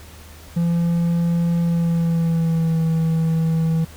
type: tone with pitch glide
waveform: triangle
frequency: 170 to 162.32 Hz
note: F3 to E3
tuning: -46 to -26 cents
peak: -14 dBFS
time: 0.56-3.85 s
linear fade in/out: 10 ms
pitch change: -80 cents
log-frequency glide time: 1.6-2.82 s
effects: added 78 Hz sine -41 dBFS peak until 3.96 s + pink hiss -44 dBFS RMS until 3.96 s